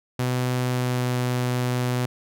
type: tone with pitch glide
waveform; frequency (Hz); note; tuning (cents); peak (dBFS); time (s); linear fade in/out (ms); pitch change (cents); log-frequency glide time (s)
sawtooth; 125.6 to 124.44; B2 to B2; +30 to +14; -18; 0.19-2.06; 5; -16; 0.61-1.17
effects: none